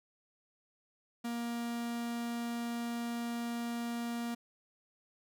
45% pulse tone, 235.6 Hz, A#3, 19 cents sharp, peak -35 dBFS, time 1.24-4.35 s, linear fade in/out 10 ms, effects none

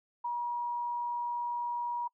sine tone, 958 Hz, A#5, 47 cents sharp, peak -31 dBFS, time 0.24-2.08 s, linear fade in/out 10 ms, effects noise-tail reverb RT60 0.1 s tail -26 dB re dry

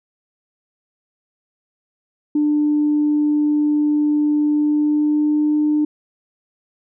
sine tone with pitch glide, 297.7 to 300.8 Hz, D4 to D4, +24 to +42 cents, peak -13 dBFS, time 2.35-5.85 s, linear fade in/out 5 ms, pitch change +18 cents, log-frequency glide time 4.49-5.57 s, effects tanh soft clip ceiling -9 dBFS

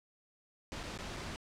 pink noise with dropouts, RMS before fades -42 dBFS, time 0.72-1.36 s, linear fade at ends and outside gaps 0 ms, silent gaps 0.831-0.835 / 0.976-0.988 / 1.165-1.169 s, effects low-pass 6000 Hz 12 dB/octave

